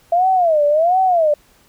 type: tone with vibrato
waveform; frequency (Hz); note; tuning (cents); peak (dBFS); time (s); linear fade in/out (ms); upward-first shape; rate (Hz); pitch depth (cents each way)
sine; 665; E5; +15; -11; 0.12-1.34; 5; sine; 1.4; 230
effects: pink hiss -53 dBFS RMS until 1.68 s